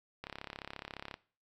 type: click train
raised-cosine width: 0.3 ms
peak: -25 dBFS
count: 32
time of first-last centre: 0.24-1.141 s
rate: 34.4 Hz
effects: noise-tail reverb RT60 0.4 s tail -19 dB re dry + MP3 96 kbps